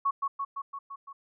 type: tone with echo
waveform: sine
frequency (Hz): 1108.7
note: C#6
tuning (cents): 0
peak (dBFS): -23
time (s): 0.05-0.11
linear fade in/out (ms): 10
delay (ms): 170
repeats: 6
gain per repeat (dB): -3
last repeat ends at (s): 1.13
effects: none